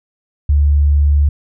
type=tone; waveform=sine; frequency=72.5 Hz; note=D2; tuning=22 cents flat; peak=-8 dBFS; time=0.49-1.29 s; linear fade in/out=5 ms; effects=none